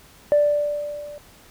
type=tone with level ramp; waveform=sine; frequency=587.3 Hz; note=D5; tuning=in tune; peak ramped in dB=-11 to -35 dBFS; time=0.32-1.18 s; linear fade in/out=0 ms; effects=tanh soft clip ceiling -9 dBFS + pink hiss -50 dBFS RMS until 1.5 s